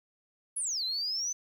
sine exponential two-way sweep, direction down then up, 10790 to 3979 to 6180 Hz, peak -29 dBFS, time 0.56-1.33 s, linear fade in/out 10 ms, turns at 0.84 s, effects tanh soft clip ceiling -25 dBFS + 10-bit

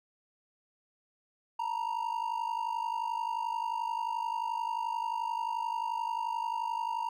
triangle ring-modulated tone, 931 Hz, A#5, 2 cents flat, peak -26 dBFS, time 1.59-7.09 s, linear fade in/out 5 ms, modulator 25.7 Hz, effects none

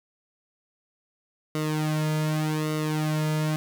sawtooth tone with flanger, 154.3 Hz, D#3, 14 cents flat, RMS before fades -26 dBFS, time 1.55-3.56 s, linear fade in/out 0 ms, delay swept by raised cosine 1.2 to 2.7 ms, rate 0.85 Hz, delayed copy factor -0.8, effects none

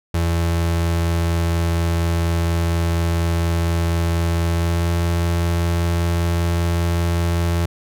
35% pulse tone with pitch glide, 84.2 to 85.13 Hz, E2 to F2, +37 to -44 cents, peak -15 dBFS, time 0.14-7.66 s, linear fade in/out 5 ms, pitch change +19 cents, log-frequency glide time 4.45-4.94 s, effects none

